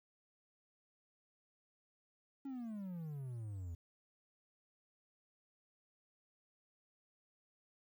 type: exponential sweep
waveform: triangle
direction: down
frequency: 280 to 81.8 Hz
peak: -40 dBFS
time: 2.45-3.75 s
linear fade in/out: 5 ms
effects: 12-bit